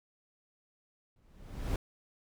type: noise with exponential growth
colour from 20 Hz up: brown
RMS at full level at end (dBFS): -29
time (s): 1.16-1.76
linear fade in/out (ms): 2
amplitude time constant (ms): 130
effects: none